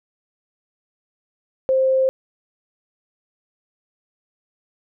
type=tone; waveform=sine; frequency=526 Hz; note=C5; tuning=9 cents sharp; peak=-14 dBFS; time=1.69-2.09 s; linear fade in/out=0 ms; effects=none